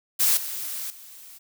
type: noise with level steps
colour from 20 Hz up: blue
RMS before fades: -20 / -32 / -45 dBFS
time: 0.19-1.39 s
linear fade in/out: 20 ms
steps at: 0.37 / 0.9 s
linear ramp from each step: 2 ms
effects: none